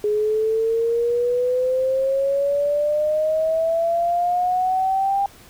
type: exponential sweep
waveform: sine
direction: up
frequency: 416.8 to 800 Hz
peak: -17 dBFS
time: 0.04-5.26 s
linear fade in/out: 2 ms
effects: pink hiss -47 dBFS RMS until 5.49 s